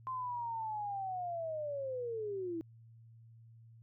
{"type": "linear sweep", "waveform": "sine", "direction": "down", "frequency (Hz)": [1046.5, 320], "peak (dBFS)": -36, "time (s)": [0.07, 2.61], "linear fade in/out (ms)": 0, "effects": ["added 114 Hz sine -55 dBFS peak until 3.82 s"]}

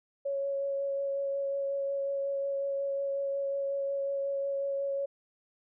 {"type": "tone with vibrato", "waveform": "sine", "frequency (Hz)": 554.4, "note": "C#5", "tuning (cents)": 0, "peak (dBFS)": -29, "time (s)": [0.25, 5.06], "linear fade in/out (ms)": 10, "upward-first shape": "sine", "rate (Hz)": 5.5, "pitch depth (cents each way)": 10, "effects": []}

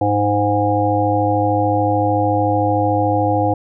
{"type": "harmonic tone with a mistuned harmonic", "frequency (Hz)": 103.5, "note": "G#2", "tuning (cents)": -5, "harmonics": [1, 3, 5, 7, 8], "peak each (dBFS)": [-20, -20, -20, -20, -20], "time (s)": [0.01, 3.54], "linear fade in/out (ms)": 5, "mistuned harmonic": 8, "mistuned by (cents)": -21, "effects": []}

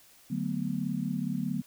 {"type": "chord", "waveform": "sine", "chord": "B minor seventh", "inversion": "first", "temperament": "just", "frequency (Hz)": [148.16, 185.21, 222.2, 246.9], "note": ["D3", "F#3", "A3", "B3"], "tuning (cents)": [16, 2, 17, 0], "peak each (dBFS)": [-36, -33, -35, -34], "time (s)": [0.3, 1.62], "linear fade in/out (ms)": 10, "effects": ["white hiss -58 dBFS RMS until 1.66 s"]}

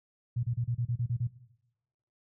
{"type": "tone bursts", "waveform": "sine", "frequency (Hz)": 120, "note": "B2", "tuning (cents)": -49, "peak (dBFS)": -27, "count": 9, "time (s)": [0.36, 1.274], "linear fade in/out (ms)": 10, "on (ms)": 74, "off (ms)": 31, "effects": ["noise-tail reverb RT60 0.9 s tail -17 dB re dry"]}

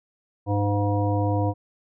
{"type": "harmonic tone with a mistuned harmonic", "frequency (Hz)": 101.9, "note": "G#2", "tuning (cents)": -32, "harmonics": [1, 3, 5, 7, 9], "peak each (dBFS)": [-22, -27, -29, -30, -32], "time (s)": [0.46, 1.54], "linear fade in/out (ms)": 50, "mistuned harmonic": 9, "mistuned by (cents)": 70, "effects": []}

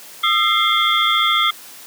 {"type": "tone cluster", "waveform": "sine", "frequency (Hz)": [1227, 1341, 2103, 3239, 3478], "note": ["D#6", "E6", "C7", "G#7", "A7"], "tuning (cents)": [-25, 29, 8, -44, -21], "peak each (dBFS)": -20, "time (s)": [0.23, 1.51], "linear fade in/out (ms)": 10, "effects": ["white hiss -39 dBFS RMS until 1.86 s", "high-pass 200 Hz 12 dB/octave"]}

